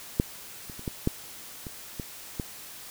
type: clicks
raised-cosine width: 3 ms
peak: -8 / -28 / -29 / -17 / -10 / -25 / -20 / -17 dBFS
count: 8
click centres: 0.199 / 0.698 / 0.794 / 0.878 / 1.074 / 1.668 / 1.998 / 2.398 s
effects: white hiss -44 dBFS RMS until 2.9 s